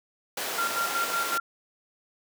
pink high-pass noise, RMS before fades -32 dBFS, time 0.37-1.38 s, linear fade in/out 5 ms, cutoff 470 Hz, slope 12 dB/octave
sine tone with tremolo, 1380 Hz, F6, 21 cents flat, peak -25 dBFS, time 0.58-1.4 s, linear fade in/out 5 ms, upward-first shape square, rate 5.4 Hz, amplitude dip 65%
effects none

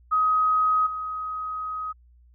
sine tone with level steps, 1261 Hz, D#6, 23 cents sharp, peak -18 / -28 dBFS, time 0.11-1.93 s, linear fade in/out 20 ms, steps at 0.86 s, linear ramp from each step 10 ms, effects added 60 Hz sine -52 dBFS peak until 2.34 s

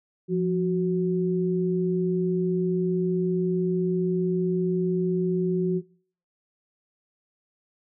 sine tone pair together, 174.62 / 370 Hz, F3 / F#4, 0 / 0 cents, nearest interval octave + minor second, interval 1300 cents, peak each -24 dBFS, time 0.28-5.82 s, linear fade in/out 50 ms, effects noise-tail reverb RT60 0.5 s tail -23 dB re dry

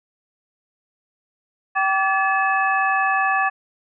sine tone cluster, 773 / 1154 / 1718 / 2590 Hz, G5 / D6 / A6 / E7, -24 / -31 / -42 / -31 cents, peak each -21 / -22 / -21 / -28 dBFS, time 1.75-3.5 s, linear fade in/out 20 ms, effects none

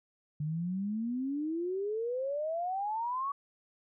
sine exponential sweep, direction up, 146.83 to 1141 Hz, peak -31 dBFS, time 0.4-3.32 s, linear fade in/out 5 ms, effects none

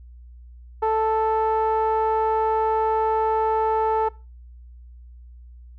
sawtooth tone with low-pass filter, 440 Hz, A4, in tune, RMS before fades -21 dBFS, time 0.82-4.09 s, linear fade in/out 10 ms, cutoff 1000 Hz, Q 2.9, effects noise-tail reverb RT60 0.3 s tail -21 dB re dry + added 60 Hz sine -41 dBFS peak until 5.78 s

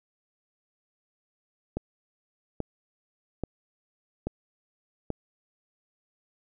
click train, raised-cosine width 2 ms, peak -16 dBFS, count 5, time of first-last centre 1.77-5.103 s, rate 1.2 Hz, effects none

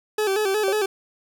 40% pulse tone with vibrato, 406.4 Hz, G#4, 38 cents flat, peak -19 dBFS, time 0.18-0.86 s, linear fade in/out 5 ms, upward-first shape square, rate 5.5 Hz, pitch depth 85 cents each way
sine tone with exponential decay, 552 Hz, C#5, 7 cents flat, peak -20 dBFS, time 0.68-0.8 s, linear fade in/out 1 ms, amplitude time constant 26 ms
effects none

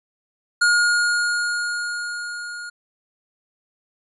square tone with level ramp, 1430 Hz, F6, 41 cents sharp, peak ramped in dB -14 to -32 dBFS, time 0.61-2.7 s, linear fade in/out 10 ms, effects resampled to 24000 Hz

